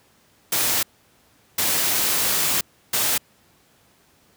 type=noise bursts at uneven times; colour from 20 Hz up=white; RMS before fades=-21 dBFS; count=3; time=0.52-0.83 / 1.58-2.61 / 2.93-3.18 s; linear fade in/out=5 ms; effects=pink hiss -58 dBFS RMS until 4.36 s + high-pass 80 Hz 12 dB/octave